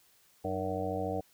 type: harmonic tone with a mistuned harmonic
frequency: 93.9 Hz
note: F#2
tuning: 26 cents sharp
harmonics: 1 / 2 / 3 / 5 / 6 / 7 / 8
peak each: -39 / -41 / -39 / -37 / -39 / -40 / -38 dBFS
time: 0.44-1.21 s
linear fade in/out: 10 ms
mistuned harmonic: 3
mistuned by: +120 cents
effects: white hiss -65 dBFS RMS until 1.33 s